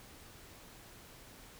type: silence
effects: pink hiss -55 dBFS RMS until 1.59 s